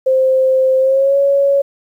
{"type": "tone with pitch glide", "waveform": "sine", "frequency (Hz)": [523.3, 557.6], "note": ["C5", "C#5"], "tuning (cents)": [0, 10], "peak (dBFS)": -9, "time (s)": [0.06, 1.62], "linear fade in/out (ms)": 10, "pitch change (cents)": 110, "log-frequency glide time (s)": [0.79, 1.17], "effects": ["8-bit"]}